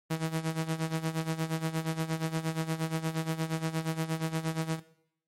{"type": "tone with tremolo", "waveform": "sawtooth", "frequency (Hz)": 160.8, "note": "E3", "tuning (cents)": -43, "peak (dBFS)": -23, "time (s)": [0.1, 4.8], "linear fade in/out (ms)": 10, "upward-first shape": "sine", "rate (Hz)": 8.5, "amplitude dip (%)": 80, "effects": ["noise-tail reverb RT60 0.7 s tail -17 dB re dry", "MP3 64 kbps"]}